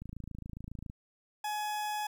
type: click train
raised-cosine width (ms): 5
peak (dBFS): -30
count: 25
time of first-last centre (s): 0.02-0.899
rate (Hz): 27.3
type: tone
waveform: 40% pulse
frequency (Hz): 843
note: G#5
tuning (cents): +26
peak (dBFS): -32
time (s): 1.44-2.07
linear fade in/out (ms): 5
effects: 11-bit